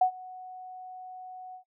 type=tone with ADSR envelope; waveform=sine; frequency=740 Hz; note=F#5; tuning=in tune; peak=-17 dBFS; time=0.01-1.64 s; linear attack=6 ms; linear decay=92 ms; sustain=-23 dB; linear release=97 ms; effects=noise-tail reverb RT60 0.1 s tail -20 dB re dry